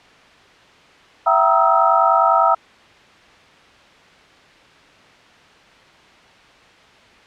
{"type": "tone cluster", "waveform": "sine", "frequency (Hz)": [668, 767, 943, 1269, 1319], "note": ["E5", "G5", "A#5", "D#6", "E6"], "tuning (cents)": [23, -38, 20, 34, 1], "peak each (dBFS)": -18, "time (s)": [1.26, 2.55], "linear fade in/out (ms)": 10, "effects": ["white hiss -47 dBFS RMS until 7.26 s", "low-pass 3000 Hz 12 dB/octave"]}